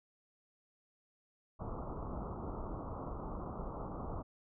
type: low-pass noise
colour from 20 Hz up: pink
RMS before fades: -42 dBFS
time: 1.59-4.23 s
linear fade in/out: 20 ms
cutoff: 1300 Hz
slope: 96 dB/octave
effects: none